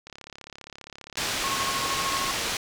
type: click train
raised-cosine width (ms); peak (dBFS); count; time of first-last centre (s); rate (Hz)
0.2; -24; 49; 0.07-1.441; 35
type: low-pass noise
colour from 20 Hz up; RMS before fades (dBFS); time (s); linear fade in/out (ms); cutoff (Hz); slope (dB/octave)
white; -29; 1.17-2.57; 2; 5300; 12
type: tone with tremolo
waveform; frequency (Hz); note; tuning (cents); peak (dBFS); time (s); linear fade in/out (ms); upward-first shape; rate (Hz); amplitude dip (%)
sine; 1089; C#6; -31; -27; 1.44-2.31; 0; square; 13; 50
effects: none